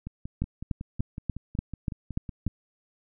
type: two click trains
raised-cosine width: 5 ms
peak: -15 / -23 dBFS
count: 8 / 14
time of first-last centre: 0.42-2.467 / 0.07-2.477 s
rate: 3.42 / 5.4 Hz
effects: none